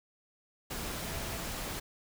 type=tone in noise; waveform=sine; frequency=664 Hz; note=E5; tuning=12 cents sharp; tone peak=-48 dBFS; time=1.06-1.45 s; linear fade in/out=10 ms; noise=pink; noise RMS=-38 dBFS; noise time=0.7-1.8 s; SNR=-13 dB; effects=none